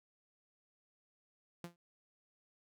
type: tone with exponential decay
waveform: sawtooth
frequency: 172.6 Hz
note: F3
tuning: 20 cents flat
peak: -36 dBFS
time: 1.64-1.76 s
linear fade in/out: 2 ms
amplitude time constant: 26 ms
effects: none